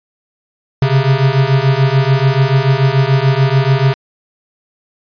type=beating tone pair; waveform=square; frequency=131.3 / 138.2 Hz; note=C3 / C#3; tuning=+6 / -5 cents; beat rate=6.9 Hz; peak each=-13 dBFS; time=0.82-3.94 s; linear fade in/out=2 ms; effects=resampled to 11025 Hz